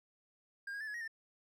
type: tone with pitch steps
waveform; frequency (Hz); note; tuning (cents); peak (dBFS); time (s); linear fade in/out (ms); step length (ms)
triangle; 1609 / 1641 / 1755 / 1689 / 1887 / 1796; G6 / G#6 / A6 / G#6 / A#6 / A6; +45 / -21 / -5 / +29 / +21 / +35; -38; 0.67-1.078; 5; 68
effects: none